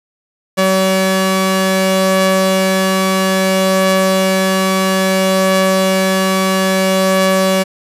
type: tone pair together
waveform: sawtooth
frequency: 189.9 / 569.1 Hz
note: F#3 / C#5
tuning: +45 / +45 cents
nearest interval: octave + perfect fifth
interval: 1900 cents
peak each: -10 dBFS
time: 0.57-7.64 s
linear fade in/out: 20 ms
effects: resampled to 32000 Hz